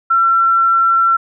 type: tone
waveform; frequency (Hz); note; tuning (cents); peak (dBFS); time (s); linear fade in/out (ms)
sine; 1353; E6; +45; -9; 0.1-1.17; 10
effects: none